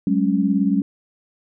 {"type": "chord", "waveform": "sine", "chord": "F# suspended second", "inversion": "none", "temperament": "equal with one note detuned", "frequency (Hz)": [189.54, 207.7, 277.2], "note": ["F#3", "G#3", "C#4"], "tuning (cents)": [42, 0, 0], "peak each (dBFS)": -20, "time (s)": [0.07, 0.82], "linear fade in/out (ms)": 2, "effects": []}